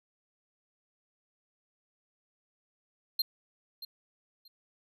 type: tone with echo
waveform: square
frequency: 4186 Hz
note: C8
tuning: in tune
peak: -26 dBFS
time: 3.19-3.22 s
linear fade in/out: 5 ms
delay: 630 ms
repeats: 2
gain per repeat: -14 dB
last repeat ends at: 4.48 s
effects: none